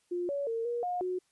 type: tone with pitch steps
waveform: sine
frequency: 352.8 / 565 / 456.5 / 476.5 / 716 / 365.6 Hz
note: F4 / C#5 / A#4 / A#4 / F5 / F#4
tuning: +18 / +33 / -36 / +38 / +43 / -21 cents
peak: -30 dBFS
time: 0.11-1.19 s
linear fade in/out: 10 ms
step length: 180 ms
effects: white hiss -72 dBFS RMS until 1.31 s + resampled to 24000 Hz